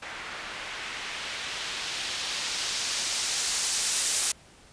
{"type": "noise with low-pass filter sweep", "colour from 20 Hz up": "blue", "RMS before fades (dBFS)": -31, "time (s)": [0.02, 4.32], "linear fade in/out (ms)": 5, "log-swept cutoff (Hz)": [1700, 9000], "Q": 0.99, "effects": ["pink hiss -54 dBFS RMS until 4.72 s", "resampled to 22050 Hz"]}